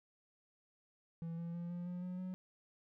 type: tone with pitch steps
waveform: triangle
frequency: 166.2 / 169.11 / 172.06 / 175.07 / 178.13 / 181.24 / 184.41 Hz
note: E3 / E3 / F3 / F3 / F3 / F#3 / F#3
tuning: +15 / +45 / -26 / +5 / +35 / -36 / -6 cents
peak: -38 dBFS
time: 1.22-2.34 s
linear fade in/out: 0 ms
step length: 160 ms
effects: none